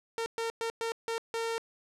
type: tone bursts at uneven times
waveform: sawtooth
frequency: 456.8 Hz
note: A#4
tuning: 35 cents flat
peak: -27 dBFS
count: 6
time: 0.18-0.26 / 0.38-0.5 / 0.61-0.7 / 0.81-0.92 / 1.08-1.18 / 1.34-1.58 s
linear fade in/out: 0 ms
effects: low-pass 9000 Hz 12 dB/octave